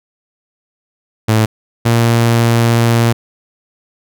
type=tone pair in turn; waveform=sawtooth; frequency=110 / 116.63 Hz; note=A2 / A#2; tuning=0 / +1 cents; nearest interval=minor second; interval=101 cents; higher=second; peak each=-5 dBFS; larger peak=neither; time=1.28-1.46 / 1.85-3.13 s; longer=second; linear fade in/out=10 ms; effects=none